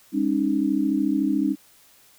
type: tone cluster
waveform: sine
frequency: 203.5 / 273.5 / 307.2 Hz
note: G#3 / C#4 / D#4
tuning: -35 / -23 / -22 cents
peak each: -26 / -23 / -23 dBFS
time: 0.12-1.56 s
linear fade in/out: 50 ms
effects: white hiss -55 dBFS RMS until 2.18 s